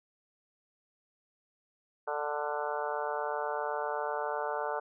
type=harmonic tone with a mistuned harmonic; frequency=147.9 Hz; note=D3; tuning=13 cents sharp; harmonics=3 / 4 / 5 / 6 / 7 / 8 / 9 / 10; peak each=-38 / -37 / -39 / -37 / -43 / -42 / -43 / -42 dBFS; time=2.07-4.8 s; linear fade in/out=10 ms; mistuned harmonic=9; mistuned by=+22 cents; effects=none